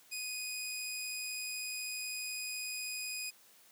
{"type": "tone", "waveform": "15% pulse", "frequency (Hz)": 2489, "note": "D#7", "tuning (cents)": 0, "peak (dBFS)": -31, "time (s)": [0.11, 3.31], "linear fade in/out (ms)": 20, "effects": ["white hiss -62 dBFS RMS until 3.71 s", "high-pass 150 Hz 12 dB/octave"]}